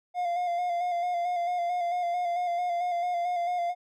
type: tone with vibrato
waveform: triangle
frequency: 704 Hz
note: F5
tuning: 14 cents sharp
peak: -24 dBFS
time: 0.14-3.75 s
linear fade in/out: 50 ms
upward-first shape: square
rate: 4.5 Hz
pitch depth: 29 cents each way
effects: none